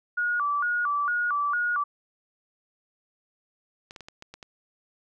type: tone with vibrato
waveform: sine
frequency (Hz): 1293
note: E6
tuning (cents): -34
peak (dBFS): -23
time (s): 0.17-1.84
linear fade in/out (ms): 10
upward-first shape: square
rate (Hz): 2.2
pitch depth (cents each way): 190
type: clicks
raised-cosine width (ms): 0.2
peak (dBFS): -25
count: 7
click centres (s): 3.909 / 3.962 / 4.007 / 4.085 / 4.224 / 4.34 / 4.428
effects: none